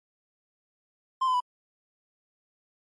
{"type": "tone with pitch steps", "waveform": "triangle", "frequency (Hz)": [1046.5, 1017.9, 990], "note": ["C6", "C6", "B5"], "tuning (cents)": [0, -48, 4], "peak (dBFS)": -20, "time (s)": [1.21, 1.405], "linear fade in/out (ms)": 10, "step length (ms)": 65, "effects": ["MP3 48 kbps"]}